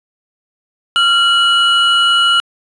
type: tone pair together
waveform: triangle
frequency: 1382 / 2928 Hz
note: F6 / F#7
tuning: -19 / -19 cents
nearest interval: octave + minor second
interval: 1300 cents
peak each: -10 dBFS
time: 0.96-2.4 s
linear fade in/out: 0 ms
effects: resampled to 22050 Hz